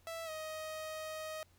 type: tone with pitch glide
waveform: sawtooth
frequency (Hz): 659.3 to 627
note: E5 to D#5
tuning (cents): 0 to +13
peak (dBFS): -37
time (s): 0.07-1.43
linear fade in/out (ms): 0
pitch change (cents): -87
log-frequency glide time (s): 0.25-0.3
effects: added 88 Hz sine -66 dBFS peak until 1.58 s + pink hiss -70 dBFS RMS until 1.58 s